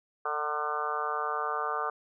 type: harmonic tone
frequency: 150 Hz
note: D3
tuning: 37 cents sharp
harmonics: 3 / 4 / 5 / 6 / 7 / 8 / 9 / 10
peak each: -38 / -41 / -37 / -40 / -38 / -32 / -39 / -40 dBFS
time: 0.25-1.9 s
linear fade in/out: 5 ms
effects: none